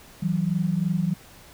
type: tone pair together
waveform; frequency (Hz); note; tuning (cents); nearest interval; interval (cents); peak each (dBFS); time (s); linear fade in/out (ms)
sine; 163.16 / 186.3; E3 / F#3; -17 / +12; major second; 229; -24; 0.22-1.14; 10
effects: pink hiss -49 dBFS RMS until 1.53 s